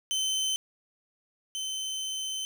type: tone pair in turn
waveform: 25% pulse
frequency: 3071 / 3071 Hz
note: G7 / G7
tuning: -36 / -36 cents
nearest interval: unison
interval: 0 cents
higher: neither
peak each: -23 / -28 dBFS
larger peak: first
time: 0.11-0.56 / 1.55-2.45 s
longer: second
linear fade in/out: 0 ms
effects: none